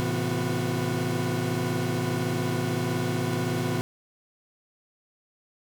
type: tone cluster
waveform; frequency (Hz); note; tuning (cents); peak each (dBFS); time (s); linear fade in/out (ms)
40% pulse; 111.6 / 133.2 / 164.9 / 250.5 / 363.3; A2 / C3 / E3 / B3 / F#4; +25 / +31 / +1 / +25 / -32; -31; 0-3.81; 0
effects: none